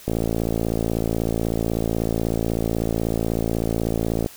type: click train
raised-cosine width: 2 ms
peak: -9 dBFS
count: 236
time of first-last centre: 0.08-4.261 s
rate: 56.2 Hz
effects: white hiss -44 dBFS RMS until 4.36 s

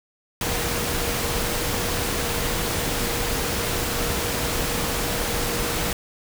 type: tone in noise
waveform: sine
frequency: 475.8 Hz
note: A#4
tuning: 35 cents sharp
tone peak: -33 dBFS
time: 0.41-5.93 s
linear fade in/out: 2 ms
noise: pink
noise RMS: -25 dBFS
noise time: 0.41-5.93 s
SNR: -11 dB
effects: none

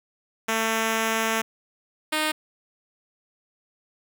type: tone pair in turn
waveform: 5% pulse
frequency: 223.4 / 308.8 Hz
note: A3 / D#4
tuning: +27 / -13 cents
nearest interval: tritone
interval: 560 cents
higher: second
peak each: -11 dBFS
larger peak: neither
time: 0.48-1.42 / 2.12-2.32 s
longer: first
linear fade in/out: 10 ms
effects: none

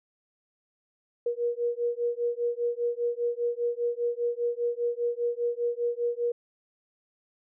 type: beating tone pair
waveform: sine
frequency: 474.4 / 479.4 Hz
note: A#4 / A#4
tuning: +30 / +48 cents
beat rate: 5 Hz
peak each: -29 dBFS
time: 1.26-6.32 s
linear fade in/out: 5 ms
effects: none

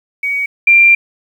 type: tone pair in turn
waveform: sine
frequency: 2254 / 2375 Hz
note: C#7 / D7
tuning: +28 / +19 cents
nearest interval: minor second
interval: 91 cents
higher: second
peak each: -14 / -4 dBFS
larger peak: second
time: 0.23-0.46 / 0.67-0.95 s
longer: second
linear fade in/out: 5 ms
effects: 7-bit

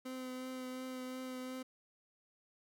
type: tone with vibrato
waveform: 30% pulse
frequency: 256.6 Hz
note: C4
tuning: 34 cents flat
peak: -39 dBFS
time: 0.05-1.63 s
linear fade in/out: 10 ms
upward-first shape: triangle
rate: 2.8 Hz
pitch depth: 17 cents each way
effects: none

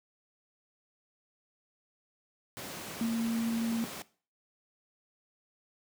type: tone in noise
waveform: sine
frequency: 229.2 Hz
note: A#3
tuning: 29 cents flat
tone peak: -27 dBFS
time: 3.01-3.84 s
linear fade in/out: 0 ms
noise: pink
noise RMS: -41 dBFS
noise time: 2.57-4.02 s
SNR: +11 dB
effects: noise-tail reverb RT60 0.4 s tail -19 dB re dry + high-pass 150 Hz 12 dB/octave

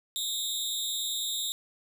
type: tone with amplitude modulation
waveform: sawtooth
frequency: 3706 Hz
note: A#7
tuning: 11 cents flat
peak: -23 dBFS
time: 0.16-1.52 s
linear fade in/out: 0 ms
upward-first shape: sine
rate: 282 Hz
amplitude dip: 85%
effects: none

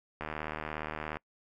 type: click train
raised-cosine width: 0.5 ms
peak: -21 dBFS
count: 75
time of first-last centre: 0.21-1.17 s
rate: 77.1 Hz
effects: noise-tail reverb RT60 0.1 s tail -26 dB re dry

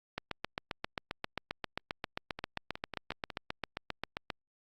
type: two click trains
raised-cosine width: 0.3 ms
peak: -23 / -18 dBFS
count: 6 / 32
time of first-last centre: 2.39-3.302 / 0.18-4.302 s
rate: 5.48 / 7.52 Hz
effects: Opus 48 kbps

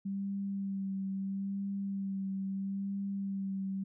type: tone with vibrato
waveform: sine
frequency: 195.6 Hz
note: G3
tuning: 4 cents flat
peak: -33 dBFS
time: 0.05-3.84 s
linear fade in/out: 10 ms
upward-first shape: sine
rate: 0.76 Hz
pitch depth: 22 cents each way
effects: none

